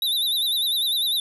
square tone with vibrato, 3730 Hz, A#7, in tune, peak -21 dBFS, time 0.02-1.2 s, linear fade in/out 2 ms, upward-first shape sine, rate 10 Hz, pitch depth 110 cents each way, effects none

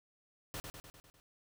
pink noise with echo, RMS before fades -42 dBFS, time 0.54-0.6 s, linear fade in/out 0 ms, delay 100 ms, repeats 6, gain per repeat -4 dB, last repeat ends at 1.2 s, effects none

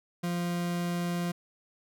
40% pulse tone, 174.1 Hz, F3, 5 cents flat, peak -28 dBFS, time 0.23-1.32 s, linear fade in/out 10 ms, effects none

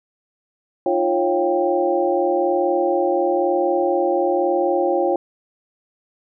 sine tone cluster, 308.7 / 349.7 / 548 / 704 / 788 Hz, D#4 / F4 / C#5 / F5 / G5, -14 / +2 / -20 / +14 / +9 cents, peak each -29 / -20 / -20 / -27 / -23 dBFS, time 0.86-5.16 s, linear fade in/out 2 ms, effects none

